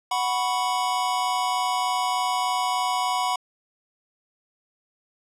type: chord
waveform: square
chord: F# suspended fourth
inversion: none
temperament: just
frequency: 740 / 986.7 / 1110 Hz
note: F#5 / B5 / C#6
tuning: 0 / -2 / +2 cents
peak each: -27 / -26 / -31 dBFS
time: 0.11-3.36 s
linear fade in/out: 5 ms
effects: low-pass 10000 Hz 12 dB/octave